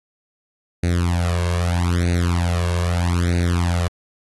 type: tone with flanger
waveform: sawtooth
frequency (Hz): 87.1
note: F2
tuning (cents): -4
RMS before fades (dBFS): -19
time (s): 0.83-3.88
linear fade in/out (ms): 5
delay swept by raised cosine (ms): 0.47 to 1.87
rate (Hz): 0.79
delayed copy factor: +1
effects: AAC 32 kbps